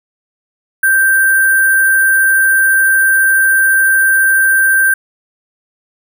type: tone with sample-and-hold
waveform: sine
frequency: 1568 Hz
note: G6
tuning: in tune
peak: -7 dBFS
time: 0.83-4.94 s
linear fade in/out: 5 ms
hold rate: 11025 Hz
effects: none